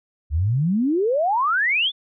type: exponential sweep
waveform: sine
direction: up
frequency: 69.3 to 3573 Hz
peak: -17 dBFS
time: 0.3-1.92 s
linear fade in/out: 50 ms
effects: none